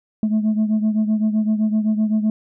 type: beating tone pair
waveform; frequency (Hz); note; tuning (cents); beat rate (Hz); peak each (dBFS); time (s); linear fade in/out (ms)
sine; 214.2 / 222; A3 / A3; -46 / +16; 7.8; -15 / -20; 0.23-2.3; 2
effects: tanh soft clip ceiling -13 dBFS